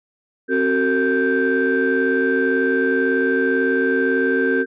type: tone cluster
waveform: sine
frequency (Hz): 265.9 / 377 / 455.1 / 1566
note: C4 / F#4 / A#4 / G6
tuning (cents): +28 / +32 / -42 / -2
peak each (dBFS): -20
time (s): 0.48-4.66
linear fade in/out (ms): 50
effects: tanh soft clip ceiling -9 dBFS